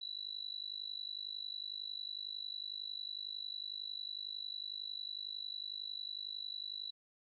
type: tone with amplitude modulation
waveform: sine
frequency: 3951 Hz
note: B7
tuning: in tune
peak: -37 dBFS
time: 0.01-6.91 s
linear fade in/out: 10 ms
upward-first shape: sine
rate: 51 Hz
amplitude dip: 95%
effects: none